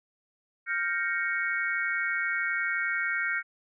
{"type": "chord", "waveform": "sine", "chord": "G half-diminished seventh", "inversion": "third", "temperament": "equal", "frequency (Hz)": [1396.9, 1568, 1864.7, 2217], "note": ["F6", "G6", "Bb6", "Db7"], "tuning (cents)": [0, 0, 0, 0], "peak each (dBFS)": -32, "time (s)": [0.66, 3.43], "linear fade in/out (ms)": 50, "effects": []}